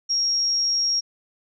sine tone, 5588 Hz, F8, in tune, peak -19 dBFS, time 0.09-1.01 s, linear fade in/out 20 ms, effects none

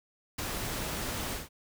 pink noise with ADSR envelope, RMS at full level -33 dBFS, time 0.38-1.49 s, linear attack 8 ms, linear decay 12 ms, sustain -2 dB, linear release 160 ms, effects none

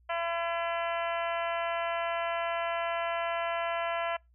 harmonic tone, 337.5 Hz, E4, 41 cents sharp, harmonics 2 / 3 / 4 / 5 / 6 / 7 / 8 / 9, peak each -32 / -36 / -38 / -40 / -42 / -43 / -44 / -45 dBFS, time 0.09-4.17 s, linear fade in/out 10 ms, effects noise-tail reverb RT60 0.2 s tail -26 dB re dry + added 60 Hz sine -60 dBFS peak until 4.34 s

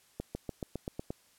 accelerating click train, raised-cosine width 2 ms, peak -22 dBFS, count 8, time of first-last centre 0.2-1.105 s, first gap 150 ms, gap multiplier 0.95, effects white hiss -65 dBFS RMS until 1.38 s + low-pass 12000 Hz 12 dB/octave

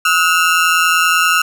30% pulse ring-modulated tone, 1365 Hz, F6, 40 cents flat, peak -5 dBFS, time 0.05-1.42 s, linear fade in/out 5 ms, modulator 85.2 Hz, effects none

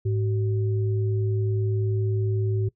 sine tone pair together, 106.07 / 379.2 Hz, G#2 / F#4, +37 / +43 cents, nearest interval octave + minor seventh, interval 2206 cents, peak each -22 / -30 dBFS, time 0.05-2.69 s, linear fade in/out 10 ms, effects noise-tail reverb RT60 0.1 s tail -20 dB re dry

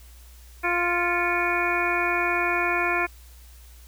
harmonic tone with a mistuned harmonic, 349.2 Hz, F4, in tune, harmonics 1 / 2 / 3 / 4 / 5 / 6 / 7, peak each -29 / -29 / -29 / -29 / -29 / -29 / -29 dBFS, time 0.63-3.07 s, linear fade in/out 20 ms, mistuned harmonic 6, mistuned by +90 cents, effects added 60 Hz sine -45 dBFS peak until 3.87 s + white hiss -54 dBFS RMS until 3.87 s

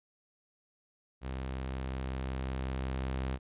sawtooth tone with level ramp, 65.41 Hz, C2, in tune, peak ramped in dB -32 to -28 dBFS, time 1.21-3.39 s, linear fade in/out 50 ms, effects resampled to 8000 Hz

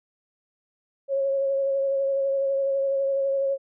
sine tone with vibrato, 547 Hz, C#5, 23 cents flat, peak -21 dBFS, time 1.08-3.58 s, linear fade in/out 50 ms, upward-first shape sine, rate 12 Hz, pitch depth 20 cents each way, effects none

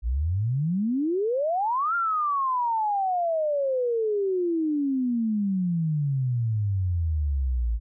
sine exponential two-way sweep, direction up then down, 54.1 to 1407 to 54.1 Hz, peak -22 dBFS, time 0.02-7.8 s, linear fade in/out 50 ms, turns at 1.95 s, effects none

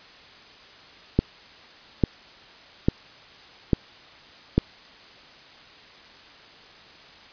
click train, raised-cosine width 3 ms, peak -4 dBFS, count 5, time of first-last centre 1.19-4.58 s, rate 1.18 Hz, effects white hiss -48 dBFS RMS until 7.32 s + resampled to 11025 Hz

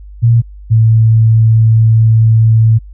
sine tone pair in turn, 116.54 / 111.92 Hz, A#2 / A2, 0 / +30 cents, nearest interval minor second, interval 70 cents, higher first, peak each -4 dBFS, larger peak neither, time 0.22-0.42 / 0.7-2.79 s, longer second, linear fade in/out 20 ms, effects added 50 Hz sine -29 dBFS peak until 2.93 s

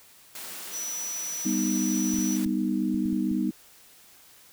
white high-pass noise, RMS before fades -39 dBFS, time 0.35-2.45 s, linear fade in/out 2 ms, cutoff 150 Hz, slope 96 dB/octave
sine tone, 5910 Hz, F#8, 3 cents flat, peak -31 dBFS, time 0.71-2.39 s, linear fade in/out 50 ms
sine chord, G augmented, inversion none, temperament equal with one note detuned, 197.93 / 246.9 / 311.1 Hz, G3 / B3 / D#4, +17 / 0 / 0 cents, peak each -28 dBFS, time 1.45-3.51 s, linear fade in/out 10 ms
clicks, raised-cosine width 5 ms, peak -30 dBFS, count 7, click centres 2.141 / 2.187 / 2.462 / 2.945 / 3.057 / 3.129 / 3.315 s
effects white hiss -54 dBFS RMS until 4.52 s

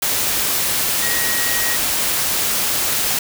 sine tone in noise, 1894 Hz, A#6, 27 cents sharp, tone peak -24 dBFS, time 1.02-1.76 s, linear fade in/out 5 ms, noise white, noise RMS -19 dBFS, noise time 0.02-3.19 s, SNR -8 dB, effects none

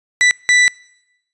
40% pulse tone bursts at uneven times, 1975.5 Hz, B6, in tune, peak -8 dBFS, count 2, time 0.21-0.31 / 0.49-0.68 s, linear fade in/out 0 ms, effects noise-tail reverb RT60 0.9 s tail -25 dB re dry + resampled to 24000 Hz

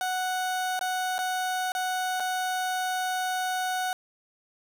30% pulse tone with dropouts, 740 Hz, F#5, in tune, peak -24 dBFS, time 0.01-3.93 s, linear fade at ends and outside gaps 1 ms, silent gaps 0.792-0.811 / 1.182-1.189 / 1.72-1.75 / 2.199-2.203 s, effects none

